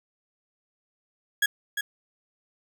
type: tone with echo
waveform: 35% pulse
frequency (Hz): 1661.2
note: G#6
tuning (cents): 0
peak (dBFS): -18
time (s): 1.42-1.46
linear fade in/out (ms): 5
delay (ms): 350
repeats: 1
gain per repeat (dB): -7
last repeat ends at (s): 1.81
effects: none